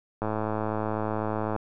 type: click train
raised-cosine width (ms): 1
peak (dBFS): -15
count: 146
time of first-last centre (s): 0.22-1.563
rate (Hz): 108
effects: none